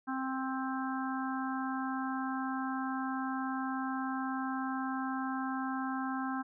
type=harmonic tone; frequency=263.4 Hz; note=C4; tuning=12 cents sharp; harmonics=1 / 3 / 4 / 5 / 6; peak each=-35 / -40 / -41 / -42 / -43 dBFS; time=0.07-6.43 s; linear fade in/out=20 ms; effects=none